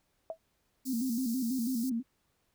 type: tone with exponential decay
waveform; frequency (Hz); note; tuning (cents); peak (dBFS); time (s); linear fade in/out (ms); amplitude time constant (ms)
sine; 649; E5; -27; -30; 0.3-0.38; 1; 16
type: tone with vibrato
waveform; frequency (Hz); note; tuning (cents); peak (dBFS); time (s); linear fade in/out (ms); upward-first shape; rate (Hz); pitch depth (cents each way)
sine; 245.1; B3; -13; -29; 0.85-2.03; 50; square; 6.1; 110
type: high-pass noise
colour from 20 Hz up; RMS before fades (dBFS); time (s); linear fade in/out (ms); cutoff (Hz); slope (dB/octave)
white; -44; 0.85-1.9; 10; 4400; 48
effects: pink hiss -75 dBFS RMS until 2.54 s